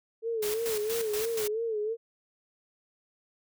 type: tone with vibrato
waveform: sine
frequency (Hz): 440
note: A4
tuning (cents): 0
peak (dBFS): -28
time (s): 0.22-1.97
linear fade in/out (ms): 50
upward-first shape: sine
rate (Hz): 3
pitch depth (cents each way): 91
type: noise with tremolo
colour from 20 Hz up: white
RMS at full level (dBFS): -35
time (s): 0.42-1.48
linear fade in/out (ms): 10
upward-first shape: square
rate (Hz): 4.2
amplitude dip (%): 65
effects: none